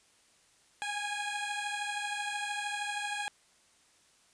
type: beating tone pair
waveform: 15% pulse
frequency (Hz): 820 / 833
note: G#5 / G#5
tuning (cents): -22 / +5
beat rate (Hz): 13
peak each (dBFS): -29 / -32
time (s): 0.82-3.28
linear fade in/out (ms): 0
effects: white hiss -65 dBFS RMS until 4.33 s + resampled to 22050 Hz